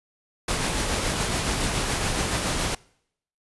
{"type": "noise with tremolo", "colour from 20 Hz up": "pink", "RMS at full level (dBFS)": -24, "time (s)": [0.48, 2.75], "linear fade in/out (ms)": 5, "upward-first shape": "triangle", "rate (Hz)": 7.1, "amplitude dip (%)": 35, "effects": ["noise-tail reverb RT60 0.7 s tail -24 dB re dry", "resampled to 24000 Hz"]}